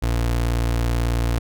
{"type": "tone", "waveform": "30% pulse", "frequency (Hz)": 58.27, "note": "A#1", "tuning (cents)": 0, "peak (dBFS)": -16, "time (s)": [0.02, 1.39], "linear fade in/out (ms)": 10, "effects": []}